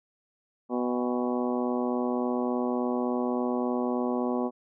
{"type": "harmonic tone with a mistuned harmonic", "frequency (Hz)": 123.47, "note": "B2", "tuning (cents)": 0, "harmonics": [2, 3, 4, 5, 6, 7, 8, 9], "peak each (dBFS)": [-28, -32, -34, -36, -38, -39, -40, -41], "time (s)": [0.69, 4.51], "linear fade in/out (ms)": 50, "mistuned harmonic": 7, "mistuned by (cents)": -71, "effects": []}